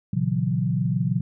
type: chord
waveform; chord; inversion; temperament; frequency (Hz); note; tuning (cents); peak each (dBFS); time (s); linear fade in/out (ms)
sine; F# dominant seventh; first; equal with one note detuned; 119.26 / 138.59 / 164.81 / 185; A#2 / C#3 / E3 / F#3; +40 / 0 / 0 / 0; -26; 0.13-1.21; 5
effects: none